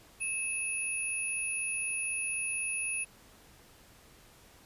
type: tone pair together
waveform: sine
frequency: 2598 / 10392 Hz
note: E7 / E9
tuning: -26 / -26 cents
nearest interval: 2 octaves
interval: 2400 cents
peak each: -34 / -34 dBFS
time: 0.2-3.05 s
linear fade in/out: 20 ms
effects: pink hiss -58 dBFS RMS until 4.65 s + resampled to 32000 Hz